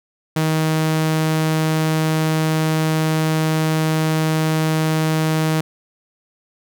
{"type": "tone", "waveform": "sawtooth", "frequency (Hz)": 157.8, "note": "D#3", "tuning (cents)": 25, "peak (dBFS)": -12, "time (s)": [0.36, 5.61], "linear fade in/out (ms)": 5, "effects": []}